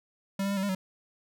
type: tone with pitch steps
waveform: square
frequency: 195.6 / 198.1 / 200.4 / 190.9 / 202.2 / 188 Hz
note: G3 / G3 / G3 / G3 / G#3 / F#3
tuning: -4 / +18 / +38 / -46 / -46 / +28 cents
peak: -28 dBFS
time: 0.39-0.75 s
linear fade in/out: 5 ms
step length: 60 ms
effects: none